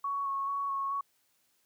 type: tone with vibrato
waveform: sine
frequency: 1108.7 Hz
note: C#6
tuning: in tune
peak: -30 dBFS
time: 0.04-1.01 s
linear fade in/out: 5 ms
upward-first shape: square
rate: 2.3 Hz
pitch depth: 14 cents each way
effects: white hiss -72 dBFS RMS until 1.65 s + high-pass 80 Hz 12 dB/octave